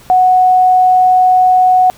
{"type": "tone", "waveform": "sine", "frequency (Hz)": 738, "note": "F#5", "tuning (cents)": -5, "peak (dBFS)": -5, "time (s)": [0.1, 1.9], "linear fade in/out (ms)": 0, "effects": ["pink hiss -41 dBFS RMS until 1.97 s"]}